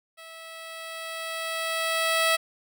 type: tone with level ramp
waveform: 10% pulse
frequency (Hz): 652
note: E5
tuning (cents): -19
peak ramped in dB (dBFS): -35 to -11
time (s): 0.17-2.37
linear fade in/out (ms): 20
effects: none